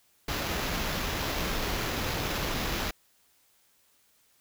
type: noise with sample-and-hold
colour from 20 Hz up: pink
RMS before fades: -31 dBFS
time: 0.28-2.91 s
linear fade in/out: 5 ms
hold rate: 8820 Hz
effects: white hiss -66 dBFS RMS until 4.4 s